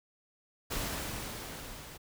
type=noise with level ramp; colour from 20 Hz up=pink; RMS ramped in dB=-34 to -48 dBFS; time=0.7-1.98 s; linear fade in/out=20 ms; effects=none